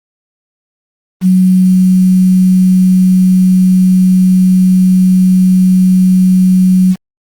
sine tone with quantisation, 185 Hz, F#3, in tune, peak -4 dBFS, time 1.21-6.96 s, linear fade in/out 50 ms, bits 5, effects Opus 24 kbps

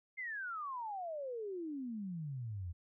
sine exponential sweep, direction down, 2131 to 82 Hz, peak -39 dBFS, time 0.17-2.73 s, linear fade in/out 20 ms, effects none

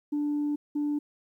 sine tone bursts at uneven times, 293.7 Hz, D4, in tune, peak -24 dBFS, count 2, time 0.12-0.56 / 0.75-0.99 s, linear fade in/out 10 ms, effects tanh soft clip ceiling -23 dBFS + 11-bit

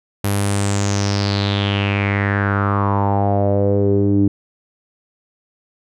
sawtooth tone with low-pass filter sweep, 100.3 Hz, G2, 40 cents sharp, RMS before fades -17 dBFS, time 0.24-4.28 s, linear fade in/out 5 ms, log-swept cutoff 12000 to 290 Hz, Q 5.2, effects none

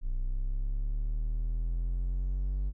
triangle linear sweep, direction up, 30 to 49 Hz, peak -26 dBFS, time 0.01-2.73 s, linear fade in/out 50 ms, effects none

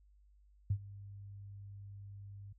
sine tone with ADSR envelope, 100 Hz, G2, 35 cents sharp, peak -27 dBFS, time 0.7-2.53 s, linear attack 6 ms, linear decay 70 ms, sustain -20 dB, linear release 8 ms, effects added 50 Hz sine -62 dBFS peak until 2.58 s

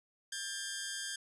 10% pulse tone pair together, 1598 / 1752 Hz, G6 / A6, +33 / -8 cents, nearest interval major second, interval 159 cents, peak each -30 / -36 dBFS, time 0.32-1.16 s, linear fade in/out 5 ms, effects resampled to 24000 Hz

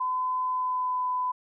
sine tone with pitch glide, 1015 to 1003.3 Hz, B5 to B5, +47 to +27 cents, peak -25 dBFS, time 0-1.32 s, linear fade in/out 10 ms, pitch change -20 cents, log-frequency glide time 0.41-1.07 s, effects none

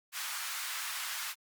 pink high-pass noise, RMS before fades -38 dBFS, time 0.12-1.35 s, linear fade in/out 50 ms, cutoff 1100 Hz, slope 24 dB/octave, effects Opus 48 kbps

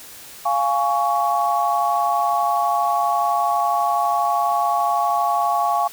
sine chord, Db major, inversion first, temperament equal with one note detuned, 698.5 / 830.6 / 1117.7 Hz, F5 / Ab5 / Db6, 0 / 0 / +14 cents, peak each -21 dBFS, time 0.45-5.88 s, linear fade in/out 10 ms, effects white hiss -40 dBFS RMS until 5.92 s

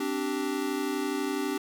square chord, C suspended second, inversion none, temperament equal with one note detuned, 261.6 / 293.7 / 388.4 Hz, C4 / D4 / G4, 0 / 0 / -16 cents, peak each -35 / -32 / -33 dBFS, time 0-1.58 s, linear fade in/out 5 ms, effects none

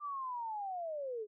sine linear sweep, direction down, 1192 to 406.9 Hz, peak -37 dBFS, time 0-1.27 s, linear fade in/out 50 ms, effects none

